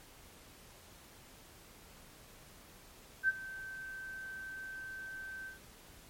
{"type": "tone with ADSR envelope", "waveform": "sine", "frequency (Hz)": 1549, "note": "G6", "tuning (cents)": -21, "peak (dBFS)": -24, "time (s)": [3.23, 5.59], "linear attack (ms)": 54, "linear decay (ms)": 31, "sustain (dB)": -18, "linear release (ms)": 130, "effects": ["pink hiss -57 dBFS RMS until 6.09 s", "MP3 64 kbps"]}